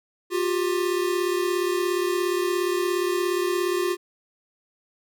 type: tone pair together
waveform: square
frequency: 354.9 / 392 Hz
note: F4 / G4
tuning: +28 / 0 cents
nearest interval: major second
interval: 172 cents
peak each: -24 / -28 dBFS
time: 0.3-3.97 s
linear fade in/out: 50 ms
effects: none